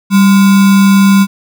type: tone with sample-and-hold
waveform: sine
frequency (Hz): 196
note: G3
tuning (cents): 0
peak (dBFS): -3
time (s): 0.1-1.27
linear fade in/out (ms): 50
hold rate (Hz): 1225
effects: none